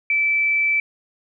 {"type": "tone", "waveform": "sine", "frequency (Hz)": 2319, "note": "D7", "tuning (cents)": -22, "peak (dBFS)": -16, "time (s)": [0.1, 0.8], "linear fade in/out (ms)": 2, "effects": []}